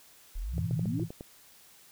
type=exponential sweep; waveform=sine; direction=up; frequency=34.65 to 362.5 Hz; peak=-32 dBFS; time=0.35-1.04 s; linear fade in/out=10 ms
type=chord; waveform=sine; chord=A suspended second; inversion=none; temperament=just; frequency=110 / 123.75 / 165 Hz; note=A2 / B2 / E3; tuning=0 / +4 / +2 cents; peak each=-35 / -37 / -33 dBFS; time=0.52-1.09 s; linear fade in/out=50 ms
type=clicks; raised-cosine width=2 ms; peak=-27 dBFS; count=7; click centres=0.581 / 0.71 / 0.794 / 0.857 / 0.997 / 1.105 / 1.209 s
effects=white hiss -57 dBFS RMS until 1.91 s